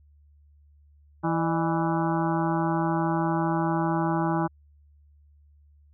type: harmonic tone with a mistuned harmonic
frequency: 164.81 Hz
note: E3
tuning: in tune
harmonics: 1 / 2 / 4 / 5 / 6 / 7 / 8 / 9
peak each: -27 / -27 / -34 / -30 / -33 / -36 / -38 / -39 dBFS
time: 1.23-4.48 s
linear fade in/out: 20 ms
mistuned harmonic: 4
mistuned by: -130 cents
effects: added 73 Hz sine -54 dBFS peak until 5.93 s